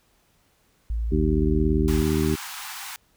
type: tone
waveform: sine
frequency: 56.1 Hz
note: A1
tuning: 34 cents sharp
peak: -23 dBFS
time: 0.9-2.02 s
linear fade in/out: 0 ms
type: harmonic tone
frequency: 77.3 Hz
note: D#2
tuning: 11 cents flat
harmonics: 1 / 2 / 3 / 4 / 5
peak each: -26 / -26 / -26 / -26 / -26 dBFS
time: 1.11-2.36 s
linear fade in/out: 20 ms
type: high-pass noise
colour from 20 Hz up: pink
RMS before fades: -36 dBFS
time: 1.88-2.96 s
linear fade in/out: 0 ms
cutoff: 780 Hz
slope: 96 dB/octave
effects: pink hiss -64 dBFS RMS until 3.16 s